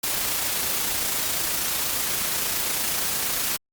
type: noise with amplitude modulation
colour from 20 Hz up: white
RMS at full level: -24 dBFS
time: 0.03-3.57 s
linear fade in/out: 10 ms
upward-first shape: sine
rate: 28.5 Hz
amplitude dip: 30%
effects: Opus 48 kbps